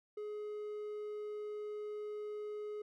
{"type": "tone", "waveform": "triangle", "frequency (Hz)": 420.5, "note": "G#4", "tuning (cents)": 22, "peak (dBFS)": -38, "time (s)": [0.17, 2.82], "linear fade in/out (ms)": 5, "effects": []}